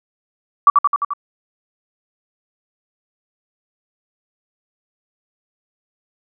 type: tone with echo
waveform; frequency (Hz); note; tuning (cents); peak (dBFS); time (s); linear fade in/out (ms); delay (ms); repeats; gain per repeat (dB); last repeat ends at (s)
sine; 1151; D6; -35; -4; 0.67-0.7; 2; 87; 5; -3; 1.135
effects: none